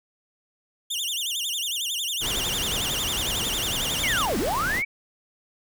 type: tone with vibrato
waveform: sawtooth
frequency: 3184 Hz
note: G7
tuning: 26 cents sharp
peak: -23 dBFS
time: 0.9-4.26 s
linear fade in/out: 10 ms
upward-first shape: sine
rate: 11 Hz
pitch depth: 240 cents each way
type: noise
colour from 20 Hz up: pink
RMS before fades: -31 dBFS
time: 2.2-4.83 s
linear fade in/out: 50 ms
type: linear two-way sweep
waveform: sine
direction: down then up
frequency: 2329 to 185.4 to 2329 Hz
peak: -23 dBFS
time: 4.03-4.85 s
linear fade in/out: 10 ms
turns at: 4.38 s
effects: none